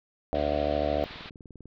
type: harmonic tone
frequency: 73.42 Hz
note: D2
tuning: in tune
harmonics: 1 / 2 / 3 / 4 / 5 / 6 / 7 / 8 / 9 / 10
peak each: -34 / -42 / -40 / -34 / -41 / -39 / -33 / -30 / -30 / -35 dBFS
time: 0.33-1.04 s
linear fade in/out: 0 ms
type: low-pass noise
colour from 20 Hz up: white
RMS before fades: -44 dBFS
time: 0.34-1.3 s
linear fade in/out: 10 ms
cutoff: 4200 Hz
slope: 48 dB/octave
type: click train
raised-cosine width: 3 ms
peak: -33 dBFS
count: 15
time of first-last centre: 0.96-1.657 s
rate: 20.1 Hz
effects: none